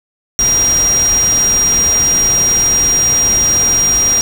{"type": "tone in noise", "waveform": "sine", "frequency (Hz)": 5700, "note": "F8", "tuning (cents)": 34, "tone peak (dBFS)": -9, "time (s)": [0.39, 4.21], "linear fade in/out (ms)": 0, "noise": "pink", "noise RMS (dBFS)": -21, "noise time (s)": [0.39, 4.21], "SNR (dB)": 9, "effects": []}